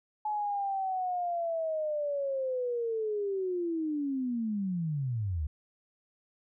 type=linear sweep; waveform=sine; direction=down; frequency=854 to 69.3 Hz; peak=-29 dBFS; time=0.25-5.47 s; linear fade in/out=5 ms; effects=none